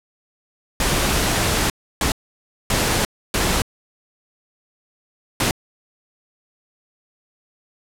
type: noise bursts at uneven times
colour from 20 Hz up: pink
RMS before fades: -19 dBFS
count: 5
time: 0.8-1.7 / 2.01-2.12 / 2.7-3.05 / 3.34-3.62 / 5.4-5.51 s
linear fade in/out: 2 ms
effects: low-pass 12000 Hz 12 dB/octave